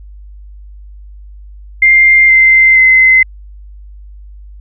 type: tone with pitch steps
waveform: sine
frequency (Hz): 2103 / 2079 / 2055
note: C7 / C7 / C7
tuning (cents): +8 / -12 / -32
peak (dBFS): -3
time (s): 1.82-3.23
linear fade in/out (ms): 5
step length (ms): 470
effects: added 50 Hz sine -30 dBFS peak until 4.6 s